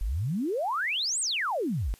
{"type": "exponential two-way sweep", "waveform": "sine", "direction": "up then down", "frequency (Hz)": [41.2, 8830, 41.2], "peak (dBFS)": -26, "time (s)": [0.01, 1.94], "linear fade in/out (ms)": 0, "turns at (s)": 1.2, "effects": ["white hiss -57 dBFS RMS until 1.99 s", "resampled to 32000 Hz"]}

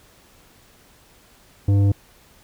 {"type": "tone with tanh clipping", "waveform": "triangle", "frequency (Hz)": 100, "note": "G2", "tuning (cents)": 35, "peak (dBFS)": -15, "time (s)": [1.68, 1.92], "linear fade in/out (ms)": 5, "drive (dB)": 14, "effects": ["pink hiss -53 dBFS RMS until 2.43 s"]}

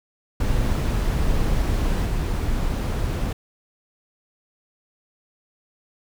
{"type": "noise with level steps", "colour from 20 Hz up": "brown", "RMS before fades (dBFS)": [-21, -23], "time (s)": [0.4, 3.33], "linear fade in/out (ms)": 5, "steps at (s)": 2.05, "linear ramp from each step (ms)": 20, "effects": []}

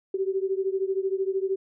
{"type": "beating tone pair", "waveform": "sine", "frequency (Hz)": [380, 393], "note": ["F#4", "G4"], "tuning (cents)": [46, 4], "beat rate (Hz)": 13, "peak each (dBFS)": [-26, -28], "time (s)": [0.14, 1.56], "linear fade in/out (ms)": 5, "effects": []}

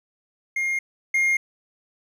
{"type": "tone pair in turn", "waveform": "triangle", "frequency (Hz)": [2129, 2129], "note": ["C7", "C7"], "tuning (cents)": [30, 30], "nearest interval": "unison", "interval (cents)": 0, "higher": "neither", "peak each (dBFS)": [-20, -16], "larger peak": "second", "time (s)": [[0.56, 0.79], [1.14, 1.37]], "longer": "neither", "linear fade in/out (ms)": 5, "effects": []}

